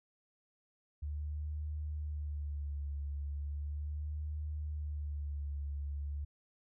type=tone with vibrato; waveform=sine; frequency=73.5 Hz; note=D2; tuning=2 cents sharp; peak=-36 dBFS; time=1.02-6.25 s; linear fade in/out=10 ms; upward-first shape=sine; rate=0.37 Hz; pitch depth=50 cents each way; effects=none

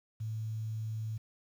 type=tone with quantisation; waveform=sine; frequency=110 Hz; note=A2; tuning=in tune; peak=-34 dBFS; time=0.2-1.18 s; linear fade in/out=10 ms; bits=10; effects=none

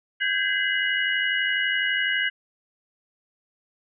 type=tone cluster; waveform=sine; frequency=1559 / 1651 / 2038 / 2911 Hz; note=G6 / G#6 / C7 / F#7; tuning=-10 / -11 / -46 / -29 cents; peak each=-27 dBFS; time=0.2-2.3 s; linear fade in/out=20 ms; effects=none

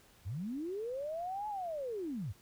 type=linear two-way sweep; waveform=sine; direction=up then down; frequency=77.78 to 860 to 77.78 Hz; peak=-36 dBFS; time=0.25-2.33 s; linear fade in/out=20 ms; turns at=1.48 s; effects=pink hiss -63 dBFS RMS until 2.41 s

